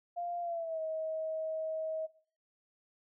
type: tone with pitch glide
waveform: sine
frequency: 697 to 635.5 Hz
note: F5 to D#5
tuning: -4 to +36 cents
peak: -34 dBFS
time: 0.16-2.07 s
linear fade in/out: 20 ms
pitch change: -160 cents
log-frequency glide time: 0.41-0.81 s
effects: noise-tail reverb RT60 0.5 s tail -18 dB re dry